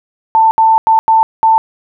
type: tone bursts at uneven times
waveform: sine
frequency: 890 Hz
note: A5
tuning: 20 cents sharp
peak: -5 dBFS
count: 5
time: 0.35-0.51 / 0.58-0.78 / 0.87-0.99 / 1.08-1.23 / 1.43-1.58 s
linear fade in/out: 0 ms
effects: none